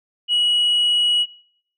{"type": "tone", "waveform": "sine", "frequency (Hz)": 2916, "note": "F#7", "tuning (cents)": -26, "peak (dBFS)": -13, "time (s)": [0.28, 1.26], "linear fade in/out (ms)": 50, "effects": ["noise-tail reverb RT60 0.7 s tail -26 dB re dry", "tanh soft clip ceiling -13 dBFS"]}